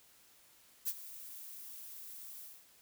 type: noise with ADSR envelope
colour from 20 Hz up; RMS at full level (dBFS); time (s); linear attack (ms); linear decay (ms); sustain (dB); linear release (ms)
violet; -33; 0.85-2.66; 30; 47; -16; 250
effects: white hiss -64 dBFS RMS until 2.81 s